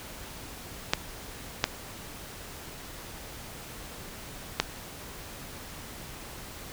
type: clicks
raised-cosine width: 0.2 ms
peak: -4 dBFS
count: 3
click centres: 0.935 / 1.641 / 4.6 s
effects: pink hiss -43 dBFS RMS until 6.72 s